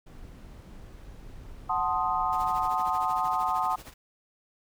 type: noise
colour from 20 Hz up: brown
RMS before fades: -45 dBFS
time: 0.06-2.69 s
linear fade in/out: 10 ms
type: chord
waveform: sine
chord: F# diminished seventh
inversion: none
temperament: equal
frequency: 740 / 880 / 1046.5 / 1244.5 Hz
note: F#5 / A5 / C6 / Eb6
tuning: 0 / 0 / 0 / 0 cents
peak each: -30 dBFS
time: 1.69-3.76 s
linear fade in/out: 10 ms
type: noise with tremolo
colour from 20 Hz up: pink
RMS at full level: -44 dBFS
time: 2.32-3.94 s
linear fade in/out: 10 ms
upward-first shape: sine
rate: 13 Hz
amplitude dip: 75%
effects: none